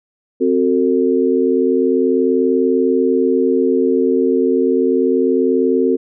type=chord; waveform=sine; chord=F# diminished; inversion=second; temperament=equal with one note detuned; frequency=261.6 / 370 / 450.3 Hz; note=C4 / F#4 / A4; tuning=0 / 0 / +40 cents; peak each=-16 dBFS; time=0.4-5.97 s; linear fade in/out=20 ms; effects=none